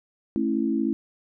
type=chord; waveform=sine; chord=A major; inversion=none; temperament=equal with one note detuned; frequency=220 / 272.7 / 329.6 Hz; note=A3 / C#4 / E4; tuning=0 / -28 / 0 cents; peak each=-26 dBFS; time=0.36-0.93 s; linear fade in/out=0 ms; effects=none